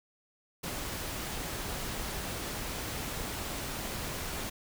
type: noise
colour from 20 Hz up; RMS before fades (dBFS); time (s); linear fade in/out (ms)
pink; -37; 0.63-4.5; 10
effects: none